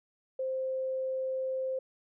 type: tone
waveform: sine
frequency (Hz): 523.3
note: C5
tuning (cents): 0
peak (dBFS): -30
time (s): 0.39-1.79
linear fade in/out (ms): 5
effects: none